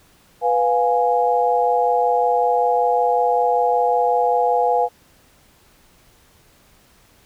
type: chord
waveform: sine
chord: F diminished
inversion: second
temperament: equal with one note detuned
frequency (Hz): 493.9 / 705.3 / 830.6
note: Cb5 / F5 / Ab5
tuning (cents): 0 / +17 / 0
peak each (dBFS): -19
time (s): 0.41-4.89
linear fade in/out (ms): 50
effects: pink hiss -54 dBFS RMS until 7.25 s